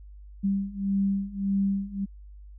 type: beating tone pair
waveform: sine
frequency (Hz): 195.8 / 197.5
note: G3 / G3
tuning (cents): -2 / +13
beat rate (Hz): 1.7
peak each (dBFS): -28 / -26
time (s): 0.43-2.06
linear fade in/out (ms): 20
effects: added 50 Hz sine -43 dBFS peak until 2.58 s